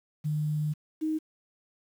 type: tone pair in turn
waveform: sine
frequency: 151.4 / 312.9 Hz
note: D#3 / D#4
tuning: -47 / +10 cents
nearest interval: octave + minor second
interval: 1257 cents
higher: second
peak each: -26 dBFS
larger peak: neither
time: 0.24-0.74 / 1.01-1.19 s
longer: first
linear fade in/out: 20 ms
effects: 9-bit